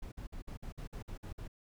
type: noise bursts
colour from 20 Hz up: brown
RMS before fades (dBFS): -43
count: 10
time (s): 0.02-1.479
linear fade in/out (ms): 10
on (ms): 100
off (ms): 51
effects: none

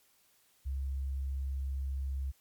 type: tone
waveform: sine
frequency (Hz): 67.6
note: C#2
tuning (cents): -43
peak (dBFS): -32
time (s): 0.65-2.32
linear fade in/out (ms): 20
effects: white hiss -68 dBFS RMS until 2.4 s + MP3 96 kbps

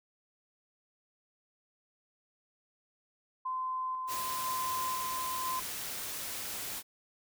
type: tone with tremolo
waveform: sine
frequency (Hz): 1031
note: C6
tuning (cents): -26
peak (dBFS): -32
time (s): 3.45-5.6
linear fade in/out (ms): 10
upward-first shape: square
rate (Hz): 1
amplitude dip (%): 25
type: noise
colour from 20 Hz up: white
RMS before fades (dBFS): -39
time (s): 4.07-6.83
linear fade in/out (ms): 50
effects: none

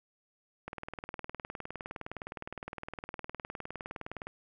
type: click train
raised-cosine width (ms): 0.5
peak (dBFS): -24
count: 71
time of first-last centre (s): 0.68-4.27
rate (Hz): 19.5
effects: none

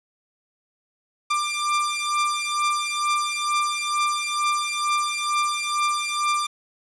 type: beating tone pair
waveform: sawtooth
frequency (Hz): 1187 / 1189.2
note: D6 / D6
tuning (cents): +18 / +21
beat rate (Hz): 2.2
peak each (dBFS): -21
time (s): 1.3-6.47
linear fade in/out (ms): 10
effects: resampled to 24000 Hz + 8-bit

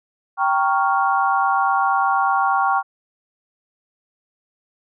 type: chord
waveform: sine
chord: G half-diminished seventh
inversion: none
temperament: equal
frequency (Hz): 784 / 932.3 / 1108.7 / 1396.9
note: G5 / Bb5 / Db6 / F6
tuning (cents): 0 / 0 / 0 / 0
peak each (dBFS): -19 / -24 / -20 / -23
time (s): 0.37-2.83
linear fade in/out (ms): 50
effects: none

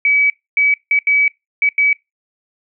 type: tone bursts at uneven times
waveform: sine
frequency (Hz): 2282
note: C#7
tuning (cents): +50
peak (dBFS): -10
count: 6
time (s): 0.05-0.3 / 0.57-0.74 / 0.91-0.99 / 1.07-1.28 / 1.62-1.69 / 1.78-1.93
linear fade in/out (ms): 2
effects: noise-tail reverb RT60 0.2 s tail -24 dB re dry

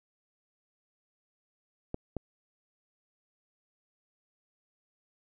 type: clicks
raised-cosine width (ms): 2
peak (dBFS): -20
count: 2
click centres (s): 1.944 / 2.167
effects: none

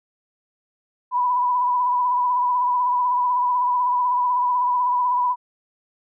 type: tone with vibrato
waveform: sine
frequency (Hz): 988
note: B5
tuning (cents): 0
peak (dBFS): -17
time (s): 1.11-5.36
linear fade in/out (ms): 50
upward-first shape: sine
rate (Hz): 16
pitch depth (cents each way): 34
effects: none

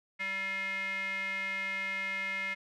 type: tone with band-pass filter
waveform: square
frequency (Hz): 193.5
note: G3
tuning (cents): -22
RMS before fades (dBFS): -35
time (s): 0.19-2.55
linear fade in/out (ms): 20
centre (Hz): 2100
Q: 7.6
effects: none

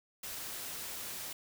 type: noise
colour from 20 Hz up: white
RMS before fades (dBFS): -42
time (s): 0.23-1.33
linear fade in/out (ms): 5
effects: none

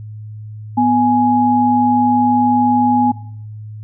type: tone pair together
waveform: sine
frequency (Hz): 246.9 / 834.1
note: B3 / G#5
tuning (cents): 0 / +7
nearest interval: octave + major sixth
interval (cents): 2107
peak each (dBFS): -13 / -13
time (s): 0.77-3.12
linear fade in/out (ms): 10
effects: noise-tail reverb RT60 0.6 s tail -18 dB re dry + added 107 Hz sine -28 dBFS peak until 3.83 s

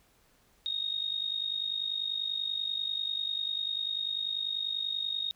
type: tone with amplitude modulation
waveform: sine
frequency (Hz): 3729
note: A#7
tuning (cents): 0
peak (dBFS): -27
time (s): 0.66-5.31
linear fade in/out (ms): 0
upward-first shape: sine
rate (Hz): 50.2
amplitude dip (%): 75
effects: pink hiss -66 dBFS RMS until 5.35 s

